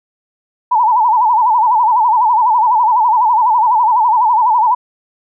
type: tone with vibrato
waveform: sine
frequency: 923 Hz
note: A#5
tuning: 17 cents flat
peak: -8 dBFS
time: 0.71-4.75 s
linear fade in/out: 10 ms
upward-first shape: sine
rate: 12 Hz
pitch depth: 140 cents each way
effects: none